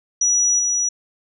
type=tone with level steps; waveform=sine; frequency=5850 Hz; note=F#8; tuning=21 cents flat; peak=-14 / -17 dBFS; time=0.21-0.89 s; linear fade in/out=5 ms; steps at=0.59 s; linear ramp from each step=2 ms; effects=none